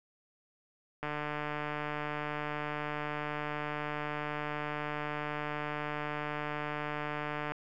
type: click train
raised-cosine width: 0.5 ms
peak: -21 dBFS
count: 968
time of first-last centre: 1.03-7.52 s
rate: 149 Hz
effects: none